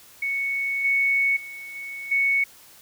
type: tone with level steps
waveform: sine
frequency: 2217 Hz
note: C#7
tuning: in tune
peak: -23 / -18 / -35 / -32 / -18 dBFS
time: 0.22-2.44 s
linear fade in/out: 5 ms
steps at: 0.84 / 1.36 / 1.75 / 2.11 s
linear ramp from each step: 10 ms
effects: white hiss -50 dBFS RMS until 2.81 s